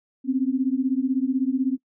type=beating tone pair; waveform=sine; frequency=254.8 / 270.8 Hz; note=C4 / C#4; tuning=-46 / -40 cents; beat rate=16 Hz; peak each=-23 dBFS; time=0.24-1.78 s; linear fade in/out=50 ms; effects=noise-tail reverb RT60 0.1 s tail -20 dB re dry